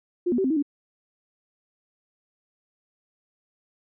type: tone with pitch steps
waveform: sine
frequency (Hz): 353.3 / 243.1 / 383.7 / 261.5 / 318.8 / 286.2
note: F4 / B3 / G4 / C4 / D#4 / D4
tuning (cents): +20 / -27 / -37 / -1 / +42 / -45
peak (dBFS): -20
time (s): 0.26-0.626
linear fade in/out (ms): 10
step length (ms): 61
effects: none